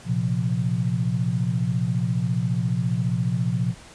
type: chord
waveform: sine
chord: Bb suspended second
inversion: none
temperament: just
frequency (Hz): 116.54 / 131.11 / 174.81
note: Bb2 / C3 / F3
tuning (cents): 0 / +4 / +2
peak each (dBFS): -25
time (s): 0.05-3.75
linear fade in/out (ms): 50
effects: pink hiss -46 dBFS RMS until 3.94 s + resampled to 22050 Hz